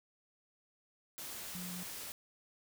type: tone in noise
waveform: sine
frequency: 179.7 Hz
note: F3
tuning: 50 cents sharp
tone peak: -43 dBFS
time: 1.55-1.83 s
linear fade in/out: 0 ms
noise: white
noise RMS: -45 dBFS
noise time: 1.18-2.12 s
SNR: -1 dB
effects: none